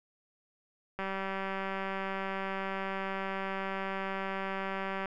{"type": "click train", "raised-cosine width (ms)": 0.5, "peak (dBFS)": -21, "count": 786, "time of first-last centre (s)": [0.99, 5.057], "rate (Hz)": 193, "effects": []}